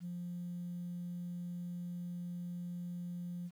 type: tone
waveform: sine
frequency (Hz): 175.6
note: F3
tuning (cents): +10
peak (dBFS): -38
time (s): 0-3.51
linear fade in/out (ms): 50
effects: tanh soft clip ceiling -36 dBFS + 11-bit